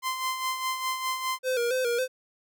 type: tone with tremolo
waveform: sawtooth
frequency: 1038 Hz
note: C6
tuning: 14 cents flat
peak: -22 dBFS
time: 0.02-1.39 s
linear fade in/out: 50 ms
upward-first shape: sine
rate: 4.9 Hz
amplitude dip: 55%
type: tone with vibrato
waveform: square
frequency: 493.9 Hz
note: B4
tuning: in tune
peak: -25 dBFS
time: 1.43-2.08 s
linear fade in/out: 50 ms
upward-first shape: square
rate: 3.6 Hz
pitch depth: 69 cents each way
effects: none